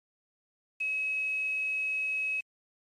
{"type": "tone with quantisation", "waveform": "sine", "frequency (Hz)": 2561, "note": "D#7", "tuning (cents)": 49, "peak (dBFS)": -28, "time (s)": [0.8, 2.41], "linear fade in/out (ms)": 10, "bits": 8, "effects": ["low-pass 8000 Hz 12 dB/octave", "MP3 64 kbps"]}